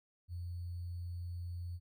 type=tone with sample-and-hold; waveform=sine; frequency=87.31 Hz; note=F2; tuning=in tune; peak=-39 dBFS; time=0.28-1.8 s; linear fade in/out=50 ms; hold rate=4410 Hz; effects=none